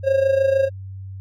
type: tone with amplitude modulation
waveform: triangle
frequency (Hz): 540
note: C#5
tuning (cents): -45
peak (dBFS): -10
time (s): 0.03-0.7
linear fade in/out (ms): 50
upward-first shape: sine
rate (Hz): 26.6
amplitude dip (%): 65
effects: added 96 Hz sine -31 dBFS peak until 1.2 s